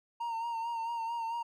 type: tone with vibrato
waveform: triangle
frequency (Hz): 923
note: A#5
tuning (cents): -17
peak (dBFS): -31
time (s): 0.2-1.43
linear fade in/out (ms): 10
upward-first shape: sine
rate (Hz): 4.5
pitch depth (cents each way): 39
effects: none